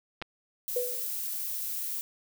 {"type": "clicks", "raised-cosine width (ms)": 0.3, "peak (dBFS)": -21, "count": 2, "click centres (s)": [0.217, 0.223]}
{"type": "noise", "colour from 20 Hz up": "violet", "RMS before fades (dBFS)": -34, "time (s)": [0.68, 2.01], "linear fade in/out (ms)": 0}
{"type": "tone with exponential decay", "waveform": "sine", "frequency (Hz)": 493.9, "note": "B4", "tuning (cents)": 0, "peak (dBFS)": -24, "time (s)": [0.76, 1.11], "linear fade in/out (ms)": 5, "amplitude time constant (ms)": 75}
{"effects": []}